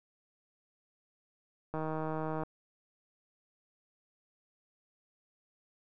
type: click train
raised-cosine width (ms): 1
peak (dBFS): -23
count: 110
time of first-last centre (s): 1.74-2.434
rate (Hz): 157
effects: none